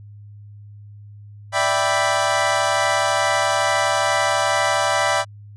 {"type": "chord", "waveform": "25% pulse", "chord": "E minor seventh", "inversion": "third", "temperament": "equal", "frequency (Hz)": [587.3, 659.3, 784, 987.8], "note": ["D5", "E5", "G5", "B5"], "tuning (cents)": [0, 0, 0, 0], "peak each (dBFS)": -19, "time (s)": [1.52, 5.25], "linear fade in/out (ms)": 50, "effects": ["added 103 Hz sine -38 dBFS peak until 5.56 s", "resampled to 22050 Hz"]}